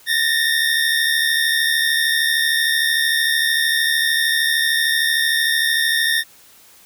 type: tone pair together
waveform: 25% pulse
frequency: 1775 / 1848.2 Hz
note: A6 / A#6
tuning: +15 / -15 cents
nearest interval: minor second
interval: 70 cents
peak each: -16 / -14 dBFS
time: 0.06-6.24 s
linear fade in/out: 50 ms
effects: white hiss -48 dBFS RMS until 6.85 s